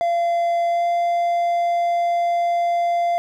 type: tone with pitch glide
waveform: triangle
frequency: 686 to 691.2 Hz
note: F5 to F5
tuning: -31 to -18 cents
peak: -15 dBFS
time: 0.01-3.18 s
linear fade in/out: 0 ms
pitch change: +13 cents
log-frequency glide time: 0.69-0.85 s
effects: none